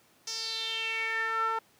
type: tone with band-pass filter sweep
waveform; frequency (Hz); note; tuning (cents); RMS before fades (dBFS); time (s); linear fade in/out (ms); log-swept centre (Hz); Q
sawtooth; 448.8; A4; +34; -32; 0.27-1.59; 5; 5700 to 1100; 5.5
effects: pink hiss -63 dBFS RMS until 1.79 s + high-pass 150 Hz 12 dB/octave